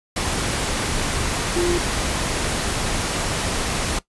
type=tone in noise; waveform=sine; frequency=349.2 Hz; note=F4; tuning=in tune; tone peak=-18 dBFS; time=1.56-1.78 s; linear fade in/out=5 ms; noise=pink; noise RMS=-23 dBFS; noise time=0.16-3.99 s; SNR=+2 dB; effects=noise-tail reverb RT60 0.1 s tail -18 dB re dry + resampled to 24000 Hz